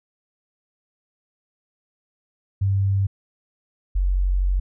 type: tone pair in turn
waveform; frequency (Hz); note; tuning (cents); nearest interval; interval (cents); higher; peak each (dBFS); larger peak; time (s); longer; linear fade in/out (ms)
sine; 98 / 46.25; G2 / F#1; 0 / 0; octave + minor second; 1300; first; -17; neither; 2.61-3.07 / 3.95-4.6; second; 10
effects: none